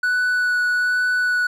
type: tone with vibrato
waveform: triangle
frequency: 1480 Hz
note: F#6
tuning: in tune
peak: -15 dBFS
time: 0.03-1.47 s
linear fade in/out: 5 ms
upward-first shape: sine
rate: 1.2 Hz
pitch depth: 10 cents each way
effects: none